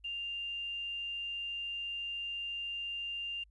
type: tone with quantisation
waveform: sine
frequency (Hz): 2794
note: F7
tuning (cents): 0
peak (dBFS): -36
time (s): 0.04-3.44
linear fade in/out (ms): 10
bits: 11
effects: added 51 Hz sine -60 dBFS peak until 3.5 s + resampled to 24000 Hz